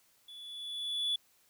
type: tone with level ramp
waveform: triangle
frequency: 3436 Hz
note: A7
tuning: 42 cents flat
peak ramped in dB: -46 to -26 dBFS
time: 0.28-1.16 s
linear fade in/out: 5 ms
effects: tanh soft clip ceiling -22 dBFS + white hiss -68 dBFS RMS until 1.49 s